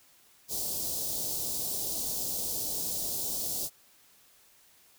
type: band-stop noise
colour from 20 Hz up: white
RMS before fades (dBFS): -33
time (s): 0.48-3.7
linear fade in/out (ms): 50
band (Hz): 710 to 4300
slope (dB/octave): 24
effects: white hiss -61 dBFS RMS until 4.98 s